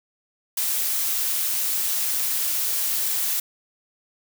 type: noise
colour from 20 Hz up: blue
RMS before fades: -24 dBFS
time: 0.57-3.4 s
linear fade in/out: 5 ms
effects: none